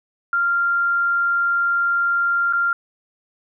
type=tone with dropouts; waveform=sine; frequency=1390 Hz; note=F6; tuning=9 cents flat; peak=-16 dBFS; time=0.33-2.73 s; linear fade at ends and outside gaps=2 ms; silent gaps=2.527-2.533 s; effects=none